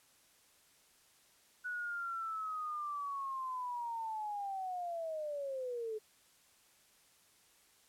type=linear sweep; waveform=sine; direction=down; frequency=1480 to 424.1 Hz; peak=-37 dBFS; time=1.64-5.99 s; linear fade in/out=20 ms; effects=white hiss -67 dBFS RMS until 7.88 s + low-pass 12000 Hz 12 dB/octave